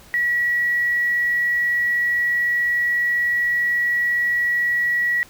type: tone with quantisation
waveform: sine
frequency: 1927 Hz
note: B6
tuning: 43 cents flat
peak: -17 dBFS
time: 0.14-5.23 s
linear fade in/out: 0 ms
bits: 7
effects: pink hiss -47 dBFS RMS until 5.29 s